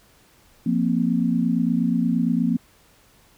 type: chord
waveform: sine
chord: F suspended fourth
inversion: none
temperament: equal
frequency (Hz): 174.61 / 233.1 / 261.6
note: F3 / Bb3 / C4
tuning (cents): 0 / 0 / 0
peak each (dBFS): -23 / -21 / -24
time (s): 0.66-2.57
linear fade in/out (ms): 5
effects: pink hiss -56 dBFS RMS until 3.37 s